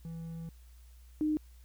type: tone pair in turn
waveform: triangle / sine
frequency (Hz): 164.81 / 306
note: E3 / D#4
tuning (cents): 0 / -29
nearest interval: major seventh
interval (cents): 1071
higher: second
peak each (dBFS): -37 / -27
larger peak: second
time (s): 0.05-0.49 / 1.21-1.37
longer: first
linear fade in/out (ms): 0
effects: added 60 Hz sine -52 dBFS peak until 1.64 s + white hiss -67 dBFS RMS until 1.64 s